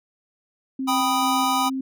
sine tone with tremolo, 264.8 Hz, C4, 21 cents sharp, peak -24 dBFS, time 0.79-1.81 s, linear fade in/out 5 ms, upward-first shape square, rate 2.3 Hz, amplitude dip 25%
square chord, G augmented, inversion none, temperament equal, 784 / 987.8 / 1244.5 Hz, G5 / B5 / D#6, 0 / 0 / 0 cents, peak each -25 dBFS, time 0.87-1.7 s, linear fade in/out 20 ms
effects none

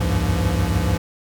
square tone cluster, 65.8 / 78.7 / 95.7 / 102.3 / 169.8 Hz, C2 / D#2 / G2 / G#2 / F3, +10 / +20 / -41 / -26 / -48 cents, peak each -25 dBFS, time 0-0.98 s, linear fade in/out 10 ms, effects none

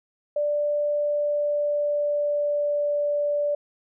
sine tone with pitch glide, 588 to 583.9 Hz, D5 to D5, +2 to -10 cents, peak -21 dBFS, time 0.36-3.55 s, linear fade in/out 5 ms, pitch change -12 cents, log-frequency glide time 0.87-2.96 s, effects none

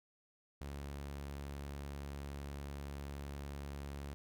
sawtooth tone, 70.6 Hz, C#2, 32 cents sharp, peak -39 dBFS, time 0.61-4.14 s, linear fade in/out 0 ms, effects none

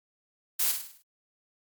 blue noise with echo, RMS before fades -26 dBFS, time 0.59-0.72 s, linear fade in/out 10 ms, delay 51 ms, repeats 6, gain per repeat -6 dB, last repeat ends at 1.026 s, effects Opus 48 kbps

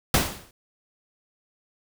pink noise with exponential decay, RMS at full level -17 dBFS, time 0.14-0.51 s, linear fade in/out 2 ms, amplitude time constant 79 ms, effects none

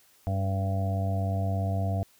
harmonic tone with a mistuned harmonic, 97.1 Hz, G2, 16 cents flat, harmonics 1 / 2 / 3 / 5 / 6 / 7 / 8, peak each -26 / -35 / -41 / -43 / -44 / -34 / -46 dBFS, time 0.27-2.03 s, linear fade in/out 0 ms, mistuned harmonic 3, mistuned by -24 cents, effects white hiss -61 dBFS RMS until 2.19 s

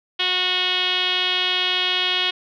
5% pulse tone with low-pass filter, 365.5 Hz, F#4, 21 cents flat, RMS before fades -21 dBFS, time 0.19-2.31 s, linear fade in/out 10 ms, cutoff 3300 Hz, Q 4.9, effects none

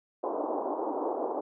pink band-pass noise, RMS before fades -32 dBFS, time 0.23-1.41 s, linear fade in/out 10 ms, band 290 to 1000 Hz, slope 48 dB/octave, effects none

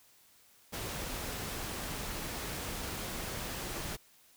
pink noise, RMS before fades -39 dBFS, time 0.72-3.97 s, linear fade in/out 20 ms, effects white hiss -63 dBFS RMS until 4.36 s

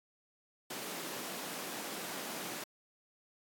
pink high-pass noise, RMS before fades -42 dBFS, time 0.7-2.64 s, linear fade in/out 5 ms, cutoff 200 Hz, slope 24 dB/octave, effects AAC 64 kbps

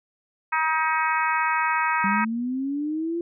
harmonic tone, 316.8 Hz, D#4, 31 cents sharp, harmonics 3 / 4 / 5 / 6 / 7 / 8, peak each -24 / -26 / -28 / -30 / -31 / -32 dBFS, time 0.52-2.25 s, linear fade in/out 10 ms
sine linear sweep, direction up, 193 to 345.1 Hz, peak -24 dBFS, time 2.04-3.21 s, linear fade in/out 2 ms
effects none

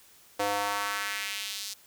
square tone with high-pass filter sweep, 101.8 Hz, G#2, 34 cents flat, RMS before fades -32 dBFS, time 0.39-1.74 s, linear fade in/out 10 ms, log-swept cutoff 540 to 5000 Hz, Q 1.6, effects white hiss -57 dBFS RMS until 1.86 s

